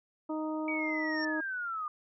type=harmonic tone; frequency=311.1 Hz; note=D#4; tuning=in tune; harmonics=1 / 2 / 3 / 4; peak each=-33 / -39 / -41 / -45 dBFS; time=0.29-1.41 s; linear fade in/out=10 ms
type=linear sweep; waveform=sine; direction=down; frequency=2284 to 1200 Hz; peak=-33 dBFS; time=0.68-1.88 s; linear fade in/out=2 ms
type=tone with exponential growth; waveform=sine; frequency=5520 Hz; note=F8; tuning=21 cents flat; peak=-37 dBFS; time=0.79-1.25 s; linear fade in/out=5 ms; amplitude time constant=100 ms
effects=none